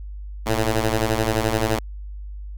10% pulse ring-modulated tone, 110.9 Hz, A2, 14 cents sharp, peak -8 dBFS, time 0.46-1.79 s, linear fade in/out 5 ms, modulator 216 Hz, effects added 50 Hz sine -31 dBFS peak until 2.57 s

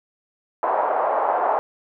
pink band-pass noise, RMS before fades -21 dBFS, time 0.63-1.59 s, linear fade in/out 0 ms, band 600 to 1000 Hz, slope 24 dB/octave, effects none

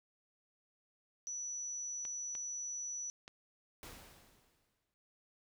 sine tone, 5920 Hz, F#8, in tune, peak -39 dBFS, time 1.27-3.1 s, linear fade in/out 0 ms
clicks, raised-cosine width 0.2 ms, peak -32 dBFS, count 3, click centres 2.052 / 2.352 / 3.279 s
pink noise with exponential decay, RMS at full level -49 dBFS, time 3.83-4.94 s, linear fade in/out 0 ms, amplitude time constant 240 ms
effects none

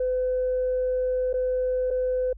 sine tone with dropouts, 507 Hz, B4, 45 cents sharp, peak -21 dBFS, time 0-2.33 s, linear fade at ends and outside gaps 5 ms, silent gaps 1.33-1.339 / 1.905-1.909 s, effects tanh soft clip ceiling -18 dBFS + added 50 Hz sine -40 dBFS peak until 2.37 s

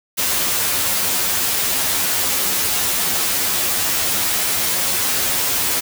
white noise with comb filter, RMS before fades -19 dBFS, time 0.17-5.81 s, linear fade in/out 20 ms, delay 11 ms, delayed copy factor +0.8, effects none

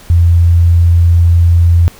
sine tone, 85.3 Hz, F2, 40 cents flat, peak -4 dBFS, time 0.1-1.88 s, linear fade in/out 0 ms, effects pink hiss -38 dBFS RMS until 1.99 s

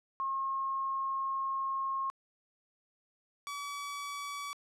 sine / sawtooth tone pair in turn, 1078 / 1142.1 Hz, C#6 / D6, -49 / -49 cents, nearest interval minor second, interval 100 cents, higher second, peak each -31 / -34 dBFS, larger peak first, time 0.2-2.1 / 3.47-4.53 s, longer first, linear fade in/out 0 ms, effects low-pass 11000 Hz 12 dB/octave

